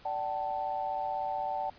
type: chord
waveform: sine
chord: D suspended fourth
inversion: none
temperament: equal with one note detuned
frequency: 587.3 / 763.9 / 880 Hz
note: D5 / G5 / A5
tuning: 0 / -45 / 0 cents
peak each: -39 / -33 / -35 dBFS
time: 0.05-1.7 s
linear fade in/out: 5 ms
effects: pink hiss -56 dBFS RMS until 1.78 s + resampled to 11025 Hz